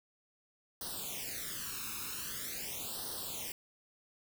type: noise with flanger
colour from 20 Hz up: white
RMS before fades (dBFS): -41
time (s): 0.81-3.52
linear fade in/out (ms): 2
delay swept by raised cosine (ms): 0.21 to 0.78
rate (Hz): 0.44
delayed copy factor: +1
effects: none